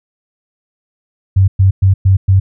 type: tone bursts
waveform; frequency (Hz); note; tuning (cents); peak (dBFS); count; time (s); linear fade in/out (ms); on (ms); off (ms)
sine; 95.9; G2; -37; -5; 5; 1.36-2.4; 10; 120; 110
effects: none